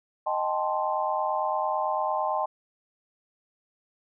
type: chord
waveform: sine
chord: A half-diminished seventh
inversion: second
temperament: equal with one note detuned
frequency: 622.3 / 784 / 872.9 / 1046.5 Hz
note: Eb5 / G5 / A5 / C6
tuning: 0 / 0 / -14 / 0 cents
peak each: -30 dBFS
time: 0.26-2.46 s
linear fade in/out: 10 ms
effects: none